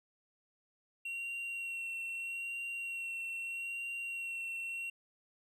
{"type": "tone with vibrato", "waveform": "triangle", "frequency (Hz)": 2737, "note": "F7", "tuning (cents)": -36, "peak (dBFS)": -36, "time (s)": [1.05, 4.9], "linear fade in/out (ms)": 5, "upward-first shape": "sine", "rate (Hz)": 0.79, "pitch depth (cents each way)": 16, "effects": []}